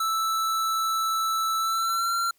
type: tone with pitch glide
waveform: square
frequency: 1318.5 to 1368.9 Hz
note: E6 to F6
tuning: 0 to -35 cents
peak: -24 dBFS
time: 0-2.31 s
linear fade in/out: 5 ms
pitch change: +65 cents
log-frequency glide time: 1.59-2.14 s
effects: white hiss -66 dBFS RMS until 2.38 s